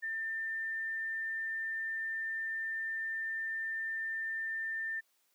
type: tone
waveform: sine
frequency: 1794 Hz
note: A6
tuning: 33 cents sharp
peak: -34 dBFS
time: 0.02-5.01 s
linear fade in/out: 20 ms
effects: white hiss -74 dBFS RMS until 5.34 s + high-pass 300 Hz 12 dB/octave